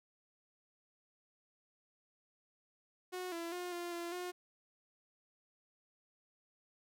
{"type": "tone with pitch steps", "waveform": "sawtooth", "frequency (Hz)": [364.9, 336.8, 356.9, 348, 342.8, 358.6], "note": ["F#4", "E4", "F4", "F4", "F4", "F4"], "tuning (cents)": [-24, 37, 38, -6, -32, 46], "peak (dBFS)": -36, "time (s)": [3.12, 4.32], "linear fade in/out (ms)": 20, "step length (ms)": 200, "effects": []}